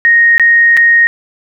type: tone with dropouts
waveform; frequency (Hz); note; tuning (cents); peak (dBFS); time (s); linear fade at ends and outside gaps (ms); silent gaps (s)
sine; 1864.7; A#6; 0; -4; 0.05-1.07; 0; 0.38-0.397 / 0.768-0.773
effects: none